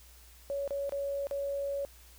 sine tone with dropouts, 560 Hz, C#5, 18 cents sharp, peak -31 dBFS, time 0.5-1.85 s, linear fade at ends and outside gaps 0 ms, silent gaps 0.677-0.707 / 0.894-0.922 / 1.27-1.311 s, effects added 60 Hz sine -55 dBFS peak until 2.18 s + white hiss -58 dBFS RMS until 2.18 s

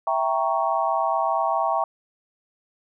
sine chord, E diminished seventh, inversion none, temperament equal, 659.3 / 784 / 932.3 / 1108.7 Hz, E5 / G5 / Bb5 / Db6, 0 / 0 / 0 / 0 cents, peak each -25 / -25 / -26 / -26 dBFS, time 0.07-1.84 s, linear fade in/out 2 ms, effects none

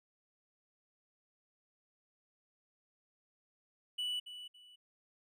triangle tone with echo, 2960 Hz, F#7, in tune, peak -33 dBFS, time 3.98-4.2 s, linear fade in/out 10 ms, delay 280 ms, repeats 2, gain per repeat -11 dB, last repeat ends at 4.76 s, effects none

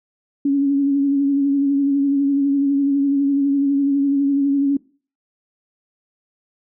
sine tone with vibrato, 279.4 Hz, C#4, 14 cents sharp, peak -14 dBFS, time 0.45-4.77 s, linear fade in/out 5 ms, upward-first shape sine, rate 12 Hz, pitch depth 31 cents each way, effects noise-tail reverb RT60 0.4 s tail -21 dB re dry

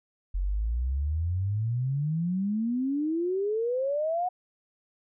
sine exponential sweep, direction up, 44 to 740 Hz, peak -25 dBFS, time 0.34-4.29 s, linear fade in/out 10 ms, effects none

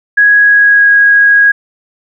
sine tone with pitch glide, 1663 to 1647.7 Hz, G#6 to G#6, +2 to -14 cents, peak -3 dBFS, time 0.17-1.52 s, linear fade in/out 10 ms, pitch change -16 cents, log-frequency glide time 0.37-0.94 s, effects none

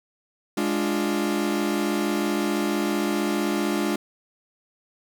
40% pulse chord, D diminished, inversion second, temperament equal, 207.7 / 293.7 / 349.2 Hz, Ab3 / D4 / F4, 0 / 0 / 0 cents, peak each -26 dBFS, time 0.57-3.96 s, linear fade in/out 5 ms, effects none

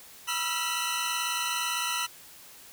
20% pulse tone cluster, 973 / 1304 / 1362 / 3007 / 4105 Hz, B5 / E6 / F6 / F#7 / C8, -26 / -19 / -44 / +27 / -34 cents, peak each -29 / -31 / -28 / -28 / -35 dBFS, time 0.27-2.07 s, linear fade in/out 20 ms, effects white hiss -50 dBFS RMS until 2.72 s

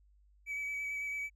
triangle tone with vibrato, 2285 Hz, D7, 48 cents flat, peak -33 dBFS, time 0.46-1.3 s, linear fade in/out 50 ms, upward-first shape square, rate 9 Hz, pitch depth 12 cents each way, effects tanh soft clip ceiling -29 dBFS + added 50 Hz sine -62 dBFS peak until 1.35 s

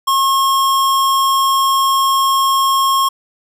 square tone, 1080 Hz, C#6, 45 cents flat, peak -12 dBFS, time 0.07-3.09 s, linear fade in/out 10 ms, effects none

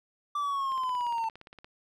triangle linear sweep, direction down, 1174.7 to 890 Hz, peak -26 dBFS, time 0.35-1.29 s, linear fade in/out 5 ms
click train, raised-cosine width 0.3 ms, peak -32 dBFS, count 17, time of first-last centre 0.72-1.645 s, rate 17.3 Hz
effects none

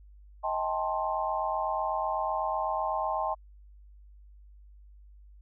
sine chord, A half-diminished seventh, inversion second, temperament just, 633.6 / 792 / 880 / 1056 Hz, Eb5 / G5 / A5 / C6, +31 / +18 / 0 / +16 cents, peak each -33 dBFS, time 0.43-3.35 s, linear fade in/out 20 ms, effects added 50 Hz sine -50 dBFS peak until 5.41 s

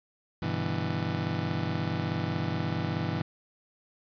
30% pulse chord, E minor seventh, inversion first, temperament just, 98.89 / 123.61 / 148.33 / 164.81 Hz, G2 / B2 / D3 / E3, +16 / +2 / +18 / 0 cents, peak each -32 / -32 / -34 / -30 dBFS, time 0.42-3.22 s, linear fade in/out 5 ms, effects resampled to 11025 Hz + 9-bit

